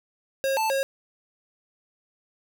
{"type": "tone with pitch steps", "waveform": "square", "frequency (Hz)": [540, 881, 543], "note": ["C#5", "A5", "C#5"], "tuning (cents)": [-45, 2, -36], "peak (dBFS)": -23, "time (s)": [0.44, 0.83], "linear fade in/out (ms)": 0, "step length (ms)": 130, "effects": []}